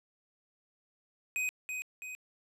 square tone with echo, 2509 Hz, D#7, 14 cents sharp, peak -31 dBFS, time 1.36-1.49 s, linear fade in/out 0 ms, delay 330 ms, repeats 2, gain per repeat -5 dB, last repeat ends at 2.15 s, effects low-pass 12000 Hz 12 dB/octave

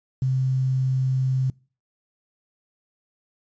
sine tone with quantisation, 130.81 Hz, C3, in tune, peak -19 dBFS, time 0.22-1.5 s, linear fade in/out 2 ms, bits 8, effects noise-tail reverb RT60 0.4 s tail -26 dB re dry + resampled to 16000 Hz

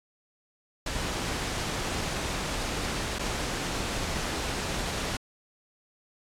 pink noise with dropouts, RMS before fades -31 dBFS, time 0.86-5.17 s, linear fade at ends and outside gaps 5 ms, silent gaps 3.186-3.192 s, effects low-pass 8000 Hz 12 dB/octave + AAC 64 kbps

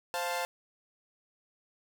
sawtooth chord, F major, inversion second, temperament equal, 523.3 / 698.5 / 880 Hz, C5 / F5 / A5, 0 / 0 / 0 cents, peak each -32 dBFS, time 0.14-0.45 s, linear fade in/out 0 ms, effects none

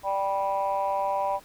sine chord, G major, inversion second, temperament just, 588 / 784 / 980 Hz, D5 / G5 / B5, +2 / 0 / -14 cents, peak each -28 / -27 / -27 dBFS, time 0.03-1.4 s, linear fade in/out 50 ms, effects tanh soft clip ceiling -17 dBFS + pink hiss -53 dBFS RMS until 1.44 s

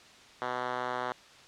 5% pulse tone with band-pass filter, 124.6 Hz, B2, 16 cents sharp, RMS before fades -34 dBFS, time 0.42-1.12 s, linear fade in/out 0 ms, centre 1000 Hz, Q 0.66, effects white hiss -54 dBFS RMS until 1.47 s + low-pass 5000 Hz 12 dB/octave

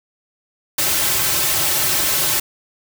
white noise with comb filter, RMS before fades -18 dBFS, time 0.78-2.4 s, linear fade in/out 5 ms, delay 4.2 ms, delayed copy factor -0.8, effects none

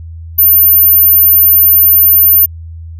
sine tone, 13490 Hz, G#9, 26 cents sharp, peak -3 dBFS, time 0.38-2.46 s, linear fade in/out 10 ms, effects added 82 Hz sine -24 dBFS peak until 2.99 s

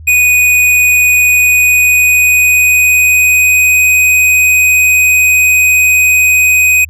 square tone with pitch glide, 2481 to 2503 Hz, D#7 to D#7, -6 to +10 cents, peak -6 dBFS, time 0.07-6.85 s, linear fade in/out 10 ms, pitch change +16 cents, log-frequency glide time 1.2-3.87 s, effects added 79 Hz sine -28 dBFS peak until 6.89 s

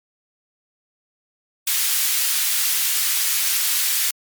white high-pass noise, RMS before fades -20 dBFS, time 1.67-4.11 s, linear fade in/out 5 ms, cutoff 1800 Hz, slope 12 dB/octave, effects MP3 96 kbps

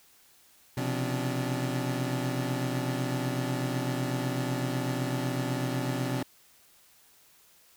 25% pulse tone cluster, 127.1 / 135.1 / 172.5 / 288.5 Hz, C3 / C#3 / F3 / D4, -50 / -44 / -21 / -31 cents, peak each -27 / -33 / -34 / -32 dBFS, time 0.77-6.23 s, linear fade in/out 5 ms, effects white hiss -60 dBFS RMS until 7.76 s

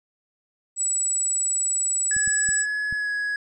sine tone, 7870 Hz, B8, 7 cents flat, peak -21 dBFS, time 0.76-2.66 s, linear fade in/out 50 ms
triangle tone with pitch glide, 1694 to 1671.6 Hz, G#6 to G#6, +34 to +11 cents, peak -22 dBFS, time 2.11-3.36 s, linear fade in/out 2 ms, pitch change -23 cents, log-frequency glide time 2.96-3.1 s
clicks, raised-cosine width 5 ms, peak -25 dBFS, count 4, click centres 2.166 / 2.276 / 2.49 / 2.926 s
effects resampled to 22050 Hz

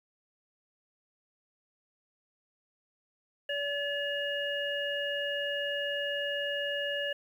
harmonic tone, 572 Hz, D5, 46 cents flat, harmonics 1 / 3 / 5, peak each -34 / -35 / -35 dBFS, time 3.49-7.13 s, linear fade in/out 5 ms, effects 10-bit

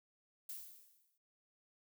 violet noise with exponential decay, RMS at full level -44 dBFS, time 0.49-1.18 s, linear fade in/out 5 ms, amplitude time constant 150 ms, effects none

